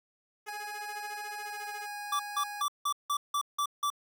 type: tone with tremolo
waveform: 10% pulse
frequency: 421.5 Hz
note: G#4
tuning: 26 cents sharp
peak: -35 dBFS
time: 0.46-1.87 s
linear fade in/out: 10 ms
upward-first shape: sine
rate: 14 Hz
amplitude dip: 95%
type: tone with pitch glide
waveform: 25% pulse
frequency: 830.6 to 824.9 Hz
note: G#5 to G#5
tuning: 0 to -12 cents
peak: -34 dBFS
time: 0.48-2.62 s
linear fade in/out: 5 ms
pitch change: -12 cents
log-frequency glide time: 1.4-1.61 s
type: tone bursts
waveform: square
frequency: 1162 Hz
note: D6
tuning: 19 cents flat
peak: -28 dBFS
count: 8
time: 2.12-3.902 s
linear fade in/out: 5 ms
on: 74 ms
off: 170 ms
effects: none